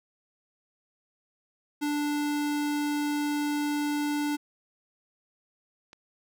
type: tone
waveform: square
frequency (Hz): 293.7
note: D4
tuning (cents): 0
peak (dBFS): -27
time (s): 1.81-4.37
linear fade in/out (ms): 20
type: click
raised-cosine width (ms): 0.2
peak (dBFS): -30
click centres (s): 5.931
effects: none